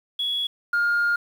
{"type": "tone pair in turn", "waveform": "sine", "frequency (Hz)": [3363, 1414], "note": ["G#7", "F6"], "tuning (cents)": [21, 21], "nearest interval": "octave + minor third", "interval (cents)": 1500, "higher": "first", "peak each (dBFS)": [-22, -17], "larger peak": "second", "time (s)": [[0.19, 0.47], [0.73, 1.16]], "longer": "second", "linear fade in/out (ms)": 5, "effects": ["tanh soft clip ceiling -16 dBFS", "8-bit"]}